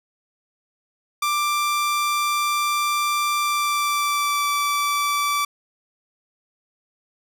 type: tone with pitch glide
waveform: sawtooth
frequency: 1180 to 1160.4 Hz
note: D6 to D6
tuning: +8 to -21 cents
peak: -16 dBFS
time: 1.22-5.45 s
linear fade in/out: 5 ms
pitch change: -29 cents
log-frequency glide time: 3.4-4.49 s
effects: none